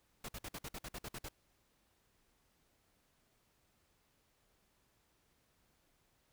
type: noise bursts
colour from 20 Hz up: pink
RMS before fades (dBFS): -45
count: 11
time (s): 0.24-1.287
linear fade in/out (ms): 5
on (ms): 47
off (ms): 53
effects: pink hiss -75 dBFS RMS until 6.32 s